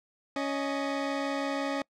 20% pulse tone pair together, 278.2 / 622.3 Hz, C#4 / D#5, +6 / 0 cents, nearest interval octave + major second, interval 1394 cents, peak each -25 / -31 dBFS, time 0.36-1.82 s, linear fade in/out 2 ms, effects noise-tail reverb RT60 0.1 s tail -25 dB re dry + low-pass 5000 Hz 12 dB/octave

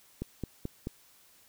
click train, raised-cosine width 3 ms, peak -21 dBFS, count 4, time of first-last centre 0.22-0.871 s, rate 4.61 Hz, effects white hiss -61 dBFS RMS until 1.48 s

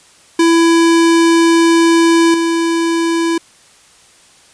square tone with level steps, 333 Hz, E4, 18 cents sharp, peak -8 / -13 dBFS, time 0.39-3.38 s, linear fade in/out 5 ms, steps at 2.34 s, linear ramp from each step 2 ms, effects white hiss -46 dBFS RMS until 4.53 s + resampled to 22050 Hz

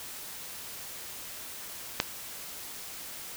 click, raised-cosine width 0.2 ms, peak -6 dBFS, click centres 2.001 s, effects white hiss -42 dBFS RMS until 3.36 s

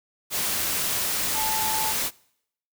sine tone in noise, 873 Hz, A5, 14 cents flat, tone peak -27 dBFS, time 1.33-1.94 s, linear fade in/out 50 ms, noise white, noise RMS -26 dBFS, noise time 0.3-2.11 s, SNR -4 dB, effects noise-tail reverb RT60 0.7 s tail -24 dB re dry

